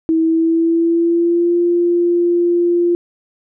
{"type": "tone with pitch glide", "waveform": "sine", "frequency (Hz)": [323.7, 346.9], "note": ["E4", "F4"], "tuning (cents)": [-31, -12], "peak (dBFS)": -11, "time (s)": [0.09, 2.95], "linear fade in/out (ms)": 0, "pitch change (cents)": 119, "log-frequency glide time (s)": [0.2, 1.57], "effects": []}